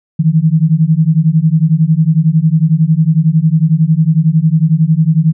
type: beating tone pair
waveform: sine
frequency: 154 / 165 Hz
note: D#3 / E3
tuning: -17 / +2 cents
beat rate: 11 Hz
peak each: -10 dBFS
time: 0.19-5.33 s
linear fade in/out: 10 ms
effects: none